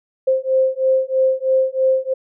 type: beating tone pair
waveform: sine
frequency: 523.3 / 526.4 Hz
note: C5 / C5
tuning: 0 / +10 cents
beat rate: 3.1 Hz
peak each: -17 dBFS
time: 0.27-2.14 s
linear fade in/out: 10 ms
effects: none